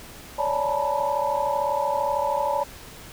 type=tone cluster; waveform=sine; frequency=555 / 588 / 859 / 897 / 973 Hz; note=C#5 / D5 / A5 / A5 / B5; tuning=+2 / +2 / -42 / +33 / -26 cents; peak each=-28 dBFS; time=0.38-2.64 s; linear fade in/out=10 ms; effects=pink hiss -43 dBFS RMS until 3.12 s